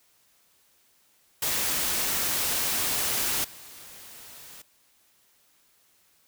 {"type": "noise with level steps", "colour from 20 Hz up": "white", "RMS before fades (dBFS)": [-27, -46], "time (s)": [1.42, 4.62], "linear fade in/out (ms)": 5, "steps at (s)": 3.44, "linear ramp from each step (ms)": 5, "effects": ["white hiss -64 dBFS RMS until 6.27 s"]}